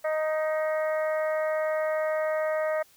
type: harmonic tone with a mistuned harmonic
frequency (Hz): 311.1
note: D#4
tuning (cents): 0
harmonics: 2 / 3 / 4 / 5 / 6 / 7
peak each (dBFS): -25 / -40 / -36 / -41 / -37 / -44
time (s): 0.04-2.83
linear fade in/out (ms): 10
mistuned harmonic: 6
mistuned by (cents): +16
effects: white hiss -59 dBFS RMS until 2.96 s